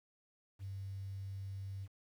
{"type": "tone", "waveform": "triangle", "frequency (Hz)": 97.4, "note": "G2", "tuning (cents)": -11, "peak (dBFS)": -37, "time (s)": [0.59, 1.88], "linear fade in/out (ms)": 50, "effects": ["tanh soft clip ceiling -39 dBFS", "11-bit"]}